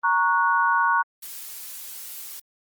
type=chord; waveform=sine; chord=F# major; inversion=first; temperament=equal with one note detuned; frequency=932.3 / 1108.7 / 1467.2 Hz; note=A#5 / C#6 / F#6; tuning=0 / 0 / -15 cents; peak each=-22 dBFS; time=0.03-1.03 s; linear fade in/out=20 ms
type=noise; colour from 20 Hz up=blue; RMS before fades=-37 dBFS; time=1.22-2.4 s; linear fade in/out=10 ms
effects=Opus 24 kbps